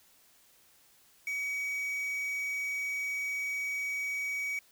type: tone with quantisation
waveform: triangle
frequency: 2264 Hz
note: C#7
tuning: 36 cents sharp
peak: -30 dBFS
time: 1.27-4.59 s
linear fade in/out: 2 ms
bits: 8
effects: white hiss -63 dBFS RMS until 4.71 s